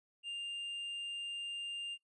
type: tone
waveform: triangle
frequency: 2800 Hz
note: F7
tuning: 4 cents sharp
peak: -37 dBFS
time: 0.23-1.98 s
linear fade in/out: 50 ms
effects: noise-tail reverb RT60 0.1 s tail -21 dB re dry + resampled to 24000 Hz